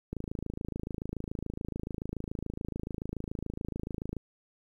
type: click train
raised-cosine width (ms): 3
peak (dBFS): -22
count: 110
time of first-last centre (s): 0.13-4.167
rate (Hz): 27
effects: 10-bit